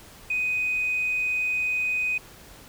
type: tone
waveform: sine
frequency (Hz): 2500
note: D#7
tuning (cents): +8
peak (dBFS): -22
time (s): 0.3-2.18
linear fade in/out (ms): 5
effects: tanh soft clip ceiling -18 dBFS + pink hiss -48 dBFS RMS until 2.68 s